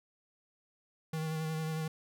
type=tone with vibrato; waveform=square; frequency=158.3 Hz; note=D#3; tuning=30 cents sharp; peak=-34 dBFS; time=1.13-1.88 s; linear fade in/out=5 ms; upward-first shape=sine; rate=11 Hz; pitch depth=22 cents each way; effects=none